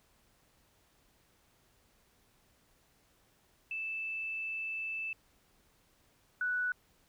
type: tone pair in turn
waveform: sine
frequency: 2637 / 1480 Hz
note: E7 / F#6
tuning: 0 / 0 cents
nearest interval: minor seventh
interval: 1000 cents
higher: first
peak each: -35 / -30 dBFS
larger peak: second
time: 3.71-5.13 / 6.41-6.72 s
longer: first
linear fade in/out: 2 ms
effects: pink hiss -69 dBFS RMS until 7.08 s